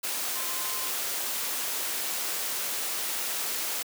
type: tone in noise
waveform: sine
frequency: 1042 Hz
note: C6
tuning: 7 cents flat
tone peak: -41 dBFS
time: 0.35-0.9 s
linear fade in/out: 10 ms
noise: white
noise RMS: -31 dBFS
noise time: 0.03-3.83 s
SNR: -13 dB
effects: high-pass 300 Hz 12 dB/octave